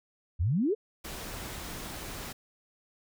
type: exponential sweep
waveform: sine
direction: up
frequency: 73 to 471.8 Hz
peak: -24 dBFS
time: 0.39-0.75 s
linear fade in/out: 20 ms
type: noise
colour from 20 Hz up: pink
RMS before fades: -40 dBFS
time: 1.04-2.33 s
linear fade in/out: 10 ms
effects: none